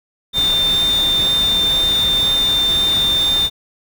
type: tone in noise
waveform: sine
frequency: 3601 Hz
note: A7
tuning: 39 cents sharp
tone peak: -13 dBFS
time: 0.33-3.5 s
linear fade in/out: 50 ms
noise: pink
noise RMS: -26 dBFS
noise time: 0.33-3.5 s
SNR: +10 dB
effects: none